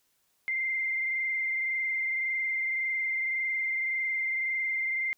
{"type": "tone with frequency modulation", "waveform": "sine", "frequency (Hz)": 2093, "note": "C7", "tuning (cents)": 0, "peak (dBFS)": -27, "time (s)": [0.48, 5.13], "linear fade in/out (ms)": 0, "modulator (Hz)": 21.8, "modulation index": 1.4, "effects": ["white hiss -72 dBFS RMS until 5.17 s"]}